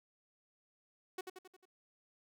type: tone with echo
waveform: sawtooth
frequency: 371.5 Hz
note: F#4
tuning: 7 cents sharp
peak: -35 dBFS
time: 1.18-1.21 s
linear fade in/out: 5 ms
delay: 89 ms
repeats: 5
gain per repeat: -5 dB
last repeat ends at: 1.655 s
effects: none